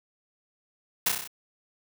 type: noise with echo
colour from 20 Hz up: white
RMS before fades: -23 dBFS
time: 1.06-1.09 s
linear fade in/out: 5 ms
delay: 31 ms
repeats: 6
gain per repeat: -3 dB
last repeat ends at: 1.276 s
effects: none